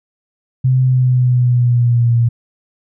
sine tone with pitch glide, 129.1 to 117.7 Hz, C3 to A#2, -23 to +17 cents, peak -9 dBFS, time 0.64-2.29 s, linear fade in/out 10 ms, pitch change -160 cents, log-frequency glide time 0.81-2.15 s, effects none

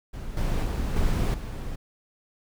brown noise with level steps, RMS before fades -35 / -25 / -27 / -23 / -33 dBFS, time 0.13-1.76 s, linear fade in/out 10 ms, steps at 0.37 / 0.64 / 0.96 / 1.34 s, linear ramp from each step 2 ms, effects none

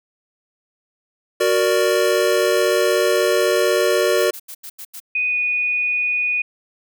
square chord, Gb augmented, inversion none, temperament equal, 370 / 466.2 / 587.3 Hz, Gb4 / Bb4 / D5, 0 / 0 / 0 cents, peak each -20 dBFS, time 1.4-4.31 s, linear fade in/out 10 ms
blue noise bursts, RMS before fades -34 dBFS, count 6, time 4.18-5.002 s, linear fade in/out 10 ms, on 67 ms, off 84 ms
sine tone with pitch glide, 2489 to 2470 Hz, D#7 to D#7, 0 to -13 cents, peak -17 dBFS, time 5.15-6.42 s, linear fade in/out 5 ms, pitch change -13 cents, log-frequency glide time 5.28-5.36 s
effects none

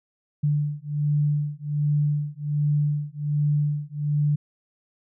sine beating tone pair, 146.8 / 148.1 Hz, D3 / D3, 0 / +15 cents, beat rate 1.3 Hz, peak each -24 dBFS, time 0.43-4.36 s, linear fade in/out 10 ms, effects none

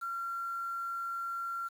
sine tone with quantisation, 1371 Hz, F6, 32 cents flat, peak -34 dBFS, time 0.01-1.69 s, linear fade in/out 20 ms, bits 9, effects none

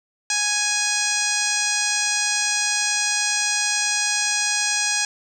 harmonic tone with a mistuned harmonic, 830.6 Hz, G#5, in tune, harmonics 1 / 2 / 3 / 4 / 5 / 6 / 7 / 8 / 9 / 10, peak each -32 / -27 / -27 / -32 / -30 / -28 / -27 / -27 / -32 / -30 dBFS, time 0.3-5.05 s, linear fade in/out 2 ms, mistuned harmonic 10, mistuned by +16 cents, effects 8-bit

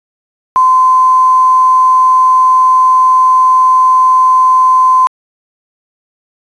sine tone with quantisation, 1029 Hz, C6, 29 cents flat, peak -4 dBFS, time 0.56-5.07 s, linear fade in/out 0 ms, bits 5, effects resampled to 22050 Hz

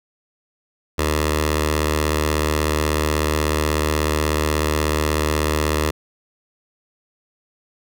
10% pulse tone with notch filter, 76.4 Hz, D#2, 31 cents flat, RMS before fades -20 dBFS, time 0.98-5.91 s, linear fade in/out 10 ms, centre 190 Hz, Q 0.71, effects none

